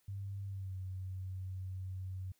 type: tone with pitch glide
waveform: sine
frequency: 98.7 to 93.59 Hz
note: G2 to F#2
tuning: +12 to +20 cents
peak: -39 dBFS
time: 0.08-2.32 s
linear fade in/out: 5 ms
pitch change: -92 cents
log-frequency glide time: 0.46-0.76 s
effects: white hiss -75 dBFS RMS until 2.39 s